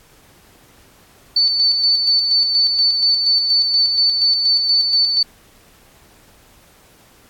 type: tone with tremolo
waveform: sine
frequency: 4507 Hz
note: C#8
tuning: 28 cents sharp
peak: -11 dBFS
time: 1.36-5.23 s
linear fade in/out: 5 ms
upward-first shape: square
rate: 4.2 Hz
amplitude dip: 40%
effects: pink hiss -50 dBFS RMS until 7.29 s + AAC 64 kbps